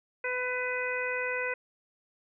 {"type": "harmonic tone", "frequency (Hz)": 500, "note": "B4", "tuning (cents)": 21, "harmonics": [1, 2, 3, 4, 5], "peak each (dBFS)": [-34, -40, -35, -35, -36], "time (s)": [0.24, 1.54], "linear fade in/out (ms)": 5, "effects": []}